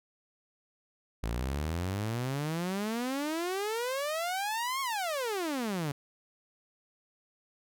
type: exponential two-way sweep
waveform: sawtooth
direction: up then down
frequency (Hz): 54 to 1108.7 to 136.5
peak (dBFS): -27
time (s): 1.23-5.92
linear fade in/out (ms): 5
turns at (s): 4.81
effects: none